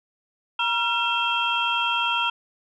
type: tone cluster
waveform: sine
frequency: 950 / 1370 / 2692 / 3220 Hz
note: A#5 / F6 / E7 / G7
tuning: +33 / -34 / +36 / +46 cents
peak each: -26 dBFS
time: 0.59-2.3 s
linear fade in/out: 5 ms
effects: tanh soft clip ceiling -10 dBFS